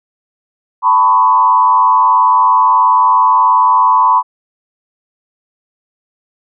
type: tone with frequency modulation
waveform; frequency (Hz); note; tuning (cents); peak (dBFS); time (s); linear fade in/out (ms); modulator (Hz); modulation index
sine; 1000; B5; +21; -6; 0.82-4.23; 50; 98.5; 0.99
effects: none